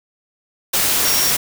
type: tone in noise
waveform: sine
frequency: 5588 Hz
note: F8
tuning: in tune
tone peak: -20 dBFS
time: 1.05-1.31 s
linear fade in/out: 10 ms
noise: white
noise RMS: -17 dBFS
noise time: 0.73-1.37 s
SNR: -6 dB
effects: none